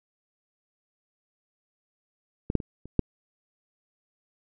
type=clicks; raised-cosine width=3 ms; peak=-15 / -7 / -24 / -30 / -7 dBFS; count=5; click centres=2.501 / 2.553 / 2.602 / 2.856 / 2.993 s; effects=none